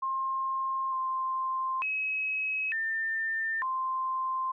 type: tone with pitch steps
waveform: sine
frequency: 1063 / 1048 / 2558 / 1796 / 1045 Hz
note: C6 / C6 / D#7 / A6 / C6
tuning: +27 / +2 / +47 / +35 / -2 cents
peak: -28 dBFS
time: 0.02-4.52 s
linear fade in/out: 10 ms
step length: 900 ms
effects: none